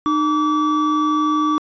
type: tone pair together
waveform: triangle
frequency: 305.4 / 1153 Hz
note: D#4 / D6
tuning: -32 / -32 cents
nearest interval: octave + major seventh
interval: 2300 cents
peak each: -16 dBFS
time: 0.06-1.58 s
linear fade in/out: 0 ms
effects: resampled to 16000 Hz